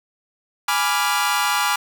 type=chord; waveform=sawtooth; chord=G# diminished seventh; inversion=none; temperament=equal; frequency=830.6 / 987.8 / 1174.7 / 1396.9 Hz; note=G#5 / B5 / D6 / F6; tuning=0 / 0 / 0 / 0 cents; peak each=-20 dBFS; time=0.68-1.76 s; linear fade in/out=5 ms; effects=none